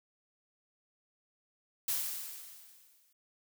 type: noise with exponential decay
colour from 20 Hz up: blue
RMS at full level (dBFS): -31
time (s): 1.88-3.13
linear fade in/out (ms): 5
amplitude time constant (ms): 270
effects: none